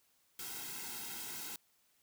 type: noise with comb filter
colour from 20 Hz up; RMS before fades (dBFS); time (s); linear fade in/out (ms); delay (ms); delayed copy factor
white; -44; 0.39-1.56; 2; 1.7; -0.95
effects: white hiss -73 dBFS RMS until 2.02 s